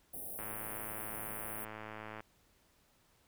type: band-stop noise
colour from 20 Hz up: white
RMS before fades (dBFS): -44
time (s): 0.13-1.65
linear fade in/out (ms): 10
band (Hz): 800 to 9100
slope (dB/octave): 96
type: click train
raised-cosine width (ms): 0.5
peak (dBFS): -30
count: 197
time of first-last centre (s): 0.39-2.205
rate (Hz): 108
effects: pink hiss -70 dBFS RMS until 3.27 s